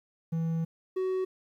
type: tone pair in turn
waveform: triangle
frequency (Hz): 163.9 / 374.4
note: E3 / F#4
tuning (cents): -10 / +20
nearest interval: octave + major second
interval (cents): 1430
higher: second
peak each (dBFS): -25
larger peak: neither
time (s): 0.32-0.65 / 0.96-1.25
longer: first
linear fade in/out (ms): 10
effects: 11-bit